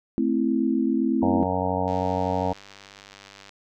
sine chord, A minor, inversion none, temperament equal, 220 / 261.6 / 329.6 Hz, A3 / C4 / E4, 0 / 0 / 0 cents, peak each -25 / -23 / -25 dBFS, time 0.18-1.43 s, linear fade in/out 0 ms
harmonic tone, 92.5 Hz, F#2, in tune, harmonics 1 / 2 / 3 / 5 / 6 / 7 / 8 / 9 / 10, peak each -31 / -31 / -31 / -31 / -31 / -31 / -31 / -31 / -31 dBFS, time 1.22-2.53 s, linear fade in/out 5 ms
click train, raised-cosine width 0.2 ms, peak -27 dBFS, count 161, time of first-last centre 1.88-3.493 s, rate 99.2 Hz
effects none

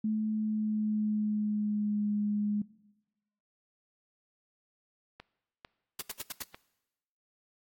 sine tone with pitch glide, 216.1 to 207.8 Hz, A3 to G#3, -31 to +1 cents, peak -27 dBFS, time 0.04-2.62 s, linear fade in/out 5 ms, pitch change -68 cents, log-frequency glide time 0.31-2.09 s
click train, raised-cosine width 0.3 ms, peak -29 dBFS, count 4, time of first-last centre 5.2-6.545 s, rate 2.23 Hz
white noise bursts, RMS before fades -36 dBFS, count 5, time 5.99-6.426 s, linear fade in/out 5 ms, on 24 ms, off 79 ms
effects noise-tail reverb RT60 1.0 s tail -20 dB re dry + AAC 64 kbps

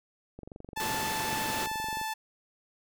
click train, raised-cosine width 2 ms, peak -30 dBFS, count 39, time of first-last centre 0.39-2.014 s, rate 23.4 Hz
sawtooth tone, 877 Hz, A5, 6 cents flat, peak -28 dBFS, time 0.76-2.14 s, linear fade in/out 10 ms
pink high-pass noise, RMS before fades -35 dBFS, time 0.8-1.66 s, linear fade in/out 0 ms, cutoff 150 Hz, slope 12 dB/octave
effects none

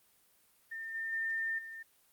sine tone with level steps, 1806 Hz, A6, 45 cents sharp, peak -39 / -35 / -32 / -43 dBFS, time 0.71-1.83 s, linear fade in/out 10 ms, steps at 0.94 / 1.12 / 1.58 s, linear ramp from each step 10 ms, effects white hiss -68 dBFS RMS until 2.12 s + Opus 32 kbps

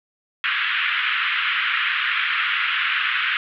pink band-pass noise, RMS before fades -22 dBFS, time 0.44-3.37 s, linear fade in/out 0 ms, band 1300 to 3200 Hz, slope 48 dB/octave, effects none

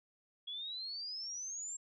sine exponential sweep, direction up, 3324 to 7530 Hz, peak -40 dBFS, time 0.47-1.77 s, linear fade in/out 10 ms, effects none

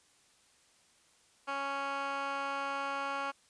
15% pulse tone with band-pass filter, 277.2 Hz, C#4, in tune, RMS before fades -36 dBFS, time 1.47-3.32 s, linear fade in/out 20 ms, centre 1500 Hz, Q 1.7, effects white hiss -66 dBFS RMS until 3.49 s + resampled to 22050 Hz

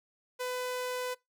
sawtooth tone, 501 Hz, B4, 25 cents sharp, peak -29 dBFS, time 0.39-1.15 s, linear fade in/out 20 ms, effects noise-tail reverb RT60 0.2 s tail -23 dB re dry

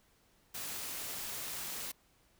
white noise, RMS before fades -41 dBFS, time 0.54-1.92 s, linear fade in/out 10 ms, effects pink hiss -69 dBFS RMS until 2.39 s

